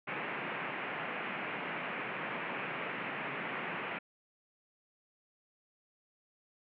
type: band-pass noise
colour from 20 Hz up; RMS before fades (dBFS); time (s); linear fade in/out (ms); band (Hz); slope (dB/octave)
white; -39; 0.07-3.99; 10; 130 to 2600; 48
effects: none